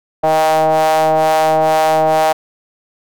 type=ring-modulated tone; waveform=square; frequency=78.9 Hz; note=D#2; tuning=25 cents sharp; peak=-8 dBFS; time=0.23-2.33 s; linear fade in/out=10 ms; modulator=709 Hz; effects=none